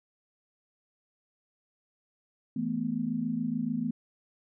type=chord; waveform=sine; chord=E suspended fourth; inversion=none; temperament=equal; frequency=164.81 / 220 / 246.9 Hz; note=E3 / A3 / B3; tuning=0 / 0 / 0 cents; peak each=-36 / -32 / -31 dBFS; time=2.56-3.91 s; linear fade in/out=5 ms; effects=none